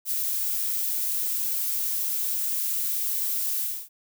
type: noise with ADSR envelope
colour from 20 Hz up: violet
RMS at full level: -25 dBFS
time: 0.05-3.89 s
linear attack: 62 ms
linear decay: 3 ms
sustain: -2 dB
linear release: 270 ms
effects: none